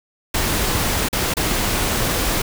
pink noise with dropouts, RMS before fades -20 dBFS, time 0.34-2.42 s, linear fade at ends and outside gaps 5 ms, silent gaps 1.087-1.128 / 1.339-1.368 s, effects none

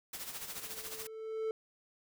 white noise with tremolo, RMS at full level -41 dBFS, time 0.13-1.07 s, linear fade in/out 5 ms, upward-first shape sine, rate 14 Hz, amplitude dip 60%
triangle tone with exponential growth, 441.3 Hz, A4, 5 cents sharp, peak -29 dBFS, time 0.31-1.51 s, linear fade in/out 1 ms, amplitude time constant 260 ms
effects none

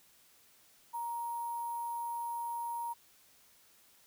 sine tone with sample-and-hold, 940 Hz, A#5, 14 cents sharp, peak -35 dBFS, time 0.93-2.94 s, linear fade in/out 20 ms, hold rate 11025 Hz, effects white hiss -64 dBFS RMS until 4.06 s

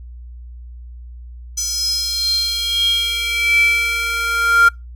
square tone with high-pass filter sweep, 464.2 Hz, A#4, 7 cents flat, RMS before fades -17 dBFS, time 1.57-4.69 s, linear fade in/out 10 ms, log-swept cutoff 5900 to 1400 Hz, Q 9.5, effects noise-tail reverb RT60 0.2 s tail -26 dB re dry + added 60 Hz sine -32 dBFS peak until 4.95 s

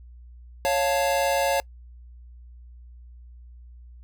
square chord, Db augmented, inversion none, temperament equal, 554.4 / 698.5 / 880 Hz, Db5 / F5 / A5, 0 / 0 / 0 cents, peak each -24 / -27 / -28 dBFS, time 0.65-1.6 s, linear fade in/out 0 ms, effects noise-tail reverb RT60 0.1 s tail -25 dB re dry + added 60 Hz sine -43 dBFS peak until 4.03 s

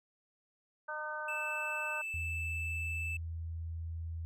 harmonic tone, 304.7 Hz, D#4, 36 cents flat, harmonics 2 / 3 / 4 / 5, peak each -44 / -43 / -44 / -40 dBFS, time 0.88-2.02 s, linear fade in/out 10 ms
triangle tone, 2637 Hz, E7, in tune, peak -35 dBFS, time 1.28-3.17 s, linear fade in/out 5 ms
sine tone with pitch glide, 82.9 to 82.33 Hz, E2 to E2, +10 to -2 cents, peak -37 dBFS, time 2.14-4.25 s, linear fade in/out 0 ms, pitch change -12 cents, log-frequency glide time 2.3-2.43 s
effects none

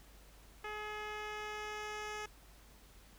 10% pulse tone with low-pass filter sweep, 423.1 Hz, G#4, 32 cents sharp, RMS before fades -43 dBFS, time 0.64-2.26 s, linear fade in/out 5 ms, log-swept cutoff 2900 to 6900 Hz, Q 0.89, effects added 50 Hz sine -59 dBFS peak until 3.18 s + pink hiss -62 dBFS RMS until 3.18 s

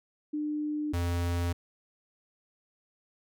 sine / square tone pair in turn, 300 / 86.65 Hz, D4 / F2, +37 / -13 cents, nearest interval octave + minor seventh, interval 2150 cents, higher first, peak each -29 / -28 dBFS, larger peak second, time 0.33-0.93 / 0.93-1.53 s, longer neither, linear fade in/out 10 ms, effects none

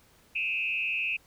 sine tone with frequency modulation, 2571 Hz, E7, 44 cents flat, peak -27 dBFS, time 0.35-1.17 s, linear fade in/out 10 ms, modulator 165 Hz, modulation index 0.94, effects pink hiss -61 dBFS RMS until 1.26 s

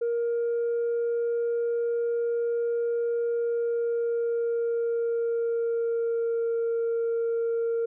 sine tone with pitch glide, 469.6 to 462.1 Hz, A#4 to A#4, +13 to -15 cents, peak -22 dBFS, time 0.01-7.86 s, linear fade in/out 10 ms, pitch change -28 cents, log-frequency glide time 3.28-6.52 s, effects tanh soft clip ceiling -22 dBFS

